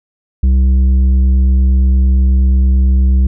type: tone with tanh clipping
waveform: sine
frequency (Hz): 64.9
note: C2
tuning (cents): -13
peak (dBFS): -8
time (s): 0.43-3.27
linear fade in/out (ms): 5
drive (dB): 7
effects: none